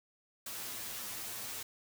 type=noise with comb filter; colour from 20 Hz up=white; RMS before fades=-42 dBFS; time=0.46-1.63 s; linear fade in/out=5 ms; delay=8.9 ms; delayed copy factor=+0.8; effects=none